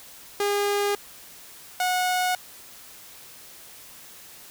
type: tone pair in turn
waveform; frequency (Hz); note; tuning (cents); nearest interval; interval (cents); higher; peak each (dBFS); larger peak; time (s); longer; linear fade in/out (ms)
sawtooth; 407 / 730.7; G#4 / F#5; -35 / -22; minor seventh; 1013; second; -18; neither; 0.4-0.95 / 1.8-2.35; neither; 2
effects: white hiss -46 dBFS RMS until 4.5 s